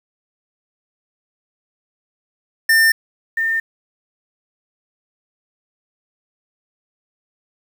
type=tone pair in turn; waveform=square / sine; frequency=1800 / 1809.2 Hz; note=A6 / A6; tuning=+39 / +48 cents; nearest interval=unison; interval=9 cents; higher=second; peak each=-11 / -16 dBFS; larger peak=first; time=2.69-2.92 / 3.37-3.6 s; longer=neither; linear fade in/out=5 ms; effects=7-bit